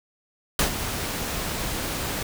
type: noise with ADSR envelope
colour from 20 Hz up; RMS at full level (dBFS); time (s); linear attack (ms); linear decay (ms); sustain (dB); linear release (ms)
pink; -19; 0.59-2.23; 3; 100; -10; 4
effects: none